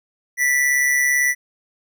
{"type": "tone with amplitude modulation", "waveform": "square", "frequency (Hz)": 1968, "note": "B6", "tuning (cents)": -7, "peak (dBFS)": -14, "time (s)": [0.37, 1.35], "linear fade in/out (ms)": 50, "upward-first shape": "sine", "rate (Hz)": 138, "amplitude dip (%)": 45, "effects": []}